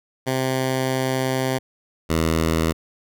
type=tone pair in turn; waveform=10% pulse; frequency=130.81 / 80.95 Hz; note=C3 / E2; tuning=0 / -31 cents; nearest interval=minor sixth; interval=831 cents; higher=first; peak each=-12 / -10 dBFS; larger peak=second; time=0.26-1.59 / 2.09-2.73 s; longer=first; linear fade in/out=20 ms; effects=none